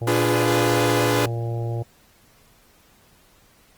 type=harmonic tone; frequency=116.54 Hz; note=A#2; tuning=in tune; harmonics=1 / 3 / 4 / 5 / 6 / 7; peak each=-24 / -34 / -36 / -38 / -40 / -41 dBFS; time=0.01-1.83 s; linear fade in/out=10 ms
type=chord; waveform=sawtooth; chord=D diminished seventh; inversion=none; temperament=equal with one note detuned; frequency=293.7 / 349.2 / 415.3 / 499.3 Hz; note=D4 / F4 / Ab4 / Cb5; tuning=0 / 0 / 0 / +19 cents; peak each=-20 dBFS; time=0.07-1.26 s; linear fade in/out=5 ms
effects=pink hiss -56 dBFS RMS until 3.77 s + Opus 24 kbps